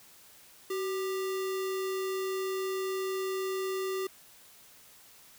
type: tone with sample-and-hold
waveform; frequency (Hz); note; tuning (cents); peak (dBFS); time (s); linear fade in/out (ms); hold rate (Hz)
sine; 379.4; F#4; +43; -30; 0.7-4.07; 5; 1575
effects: white hiss -56 dBFS RMS until 5.38 s